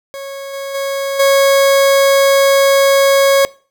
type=tone with level steps; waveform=40% pulse; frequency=550 Hz; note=C#5; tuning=14 cents flat; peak=-24 / -21 / -16 / -7 dBFS; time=0.14-3.45 s; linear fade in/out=0 ms; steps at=0.53 / 0.74 / 1.19 s; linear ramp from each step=10 ms; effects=noise-tail reverb RT60 0.4 s tail -22 dB re dry